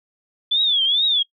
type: tone with vibrato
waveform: sine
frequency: 3451 Hz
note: A7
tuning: 34 cents flat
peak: -15 dBFS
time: 0.51-1.23 s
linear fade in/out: 10 ms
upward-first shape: triangle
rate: 2.3 Hz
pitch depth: 190 cents each way
effects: noise-tail reverb RT60 0.1 s tail -23 dB re dry